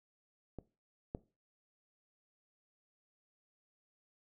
clicks, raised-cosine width 2 ms, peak -30 / -24 dBFS, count 2, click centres 0.587 / 1.149 s, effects noise-tail reverb RT60 0.3 s tail -19 dB re dry

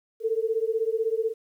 sine beating tone pair, 440 / 456 Hz, A4 / A#4, 0 / -38 cents, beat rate 16 Hz, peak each -26 dBFS, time 0.2-1.34 s, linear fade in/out 50 ms, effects 10-bit

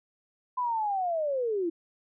sine linear sweep, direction down, 1015 to 322 Hz, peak -26 dBFS, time 0.57-1.7 s, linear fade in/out 10 ms, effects none

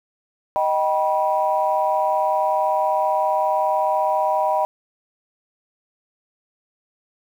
sine chord, Eb augmented, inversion none, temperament just, 622.3 / 777.8 / 972.3 Hz, Eb5 / G5 / B5, 0 / -14 / -27 cents, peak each -21 dBFS, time 0.56-4.65 s, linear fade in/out 0 ms, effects tanh soft clip ceiling -7 dBFS + 8-bit

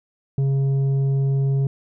sine tone with tanh clipping, 136.8 Hz, C#3, 23 cents flat, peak -18 dBFS, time 0.38-1.67 s, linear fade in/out 2 ms, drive 6 dB, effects none

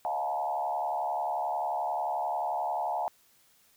sine tone with frequency modulation, 784 Hz, G5, in tune, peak -28 dBFS, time 0.05-3.08 s, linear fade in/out 0 ms, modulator 71.3 Hz, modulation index 2, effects white hiss -64 dBFS RMS until 3.76 s

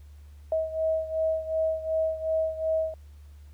sine beating tone pair, 638 / 640.7 Hz, D#5 / E5, +43 / -49 cents, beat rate 2.7 Hz, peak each -26 / -30 dBFS, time 0.52-2.94 s, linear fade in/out 2 ms, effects added 73 Hz sine -45 dBFS peak until 3.53 s + pink hiss -65 dBFS RMS until 3.53 s

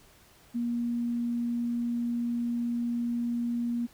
sine tone, 237.5 Hz, A#3, 33 cents sharp, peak -27 dBFS, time 0.54-3.87 s, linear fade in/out 20 ms, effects pink hiss -58 dBFS RMS until 3.93 s

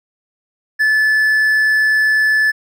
triangle tone, 1736 Hz, A6, 24 cents flat, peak -9 dBFS, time 0.79-2.52 s, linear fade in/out 20 ms, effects none

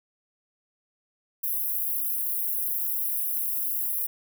white high-pass noise, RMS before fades -28 dBFS, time 1.43-4.07 s, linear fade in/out 10 ms, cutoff 11000 Hz, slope 48 dB/octave, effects none

